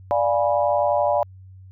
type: chord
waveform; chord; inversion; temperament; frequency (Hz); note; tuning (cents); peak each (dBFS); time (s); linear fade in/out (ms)
sine; D diminished seventh; none; equal with one note detuned; 587.3 / 698.5 / 830.6 / 980.4; D5 / F5 / Ab5 / Cb6; 0 / 0 / 0 / -13; -20 / -23 / -24 / -26; 0.11-1.23; 0
effects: added 94 Hz sine -41 dBFS peak until 1.71 s